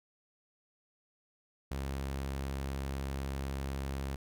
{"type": "tone", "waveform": "sawtooth", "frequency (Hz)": 68, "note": "C#2", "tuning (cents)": -33, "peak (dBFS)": -31, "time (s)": [1.71, 4.16], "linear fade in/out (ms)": 5, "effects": []}